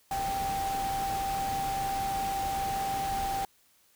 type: tone in noise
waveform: sine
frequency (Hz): 784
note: G5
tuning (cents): 0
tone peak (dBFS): -29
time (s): 0.11-3.45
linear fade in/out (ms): 2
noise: pink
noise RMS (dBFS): -38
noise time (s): 0.11-3.45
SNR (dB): +6
effects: white hiss -65 dBFS RMS until 3.95 s